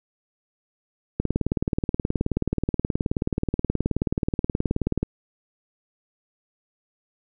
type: click train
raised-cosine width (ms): 3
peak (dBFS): -9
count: 73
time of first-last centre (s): 1.2-5.03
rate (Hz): 18.8
effects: none